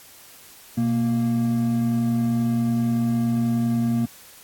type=tone pair together; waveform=triangle; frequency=122.73 / 233.1 Hz; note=B2 / A#3; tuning=-10 / 0 cents; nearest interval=major seventh; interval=1110 cents; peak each=-23 / -18 dBFS; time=0.77-4.06 s; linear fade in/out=10 ms; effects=white hiss -47 dBFS RMS until 4.43 s + AAC 64 kbps